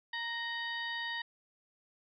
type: harmonic tone with a mistuned harmonic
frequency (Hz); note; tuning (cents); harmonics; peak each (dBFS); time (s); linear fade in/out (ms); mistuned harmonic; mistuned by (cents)
932.3; A#5; 0; 1 / 2 / 3 / 4 / 5; -43 / -37 / -45 / -43 / -50; 0.13-1.22; 5; 3; +120
effects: none